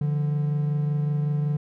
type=tone pair together; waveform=triangle; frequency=146.83 / 172.16 Hz; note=D3 / F3; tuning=0 / -25 cents; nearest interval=minor third; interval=275 cents; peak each=-20 / -30 dBFS; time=0.01-1.57 s; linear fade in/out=5 ms; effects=none